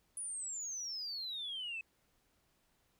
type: exponential sweep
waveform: sine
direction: down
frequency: 9956 to 2569 Hz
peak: -38 dBFS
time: 0.17-1.81 s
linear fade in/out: 2 ms
effects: tanh soft clip ceiling -35 dBFS + pink hiss -75 dBFS RMS until 2.99 s